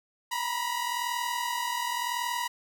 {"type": "tone pair together", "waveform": "sawtooth", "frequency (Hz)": [946.9, 987.8], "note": ["A#5", "B5"], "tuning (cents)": [27, 0], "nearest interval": "minor second", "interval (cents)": 73, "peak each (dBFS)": -28, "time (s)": [0.31, 2.48], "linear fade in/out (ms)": 10, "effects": []}